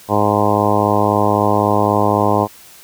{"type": "harmonic tone", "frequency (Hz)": 103.83, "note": "G#2", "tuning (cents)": 0, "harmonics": [1, 2, 3, 4, 5, 6, 7, 8, 9, 10], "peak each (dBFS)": [-21, -21, -21, -21, -21, -21, -21, -21, -21, -21], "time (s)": [0.08, 2.48], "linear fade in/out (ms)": 50, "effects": ["white hiss -42 dBFS RMS until 2.83 s"]}